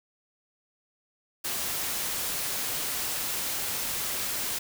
white noise, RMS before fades -31 dBFS, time 1.44-4.59 s, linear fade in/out 10 ms, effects none

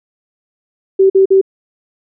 sine tone bursts, 385.2 Hz, G4, 30 cents flat, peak -5 dBFS, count 3, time 0.99-1.414 s, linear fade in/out 10 ms, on 110 ms, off 47 ms, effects none

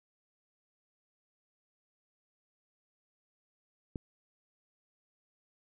click, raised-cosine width 3 ms, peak -24 dBFS, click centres 3.958 s, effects none

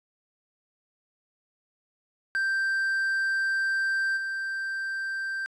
triangle tone with level steps, 1570 Hz, G6, 2 cents sharp, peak -22 / -27 dBFS, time 2.35-5.46 s, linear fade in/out 0 ms, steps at 4.16 s, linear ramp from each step 20 ms, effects resampled to 24000 Hz

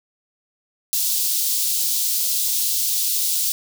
white high-pass noise, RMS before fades -21 dBFS, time 0.93-3.52 s, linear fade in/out 0 ms, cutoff 3700 Hz, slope 24 dB/octave, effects none

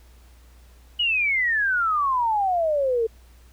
sine exponential sweep, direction down, 2960 to 440 Hz, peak -19 dBFS, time 0.99-3.07 s, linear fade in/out 10 ms, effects added 60 Hz sine -48 dBFS peak until 3.52 s + pink hiss -58 dBFS RMS until 3.52 s

